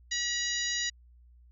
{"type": "harmonic tone", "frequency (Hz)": 964, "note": "B5", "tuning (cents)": -42, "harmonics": [2, 3, 4, 5, 6, 7], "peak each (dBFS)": [-34, -39, -35, -37, -38, -36], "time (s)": [0.11, 0.9], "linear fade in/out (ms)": 10, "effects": ["added 60 Hz sine -54 dBFS peak until 1.51 s"]}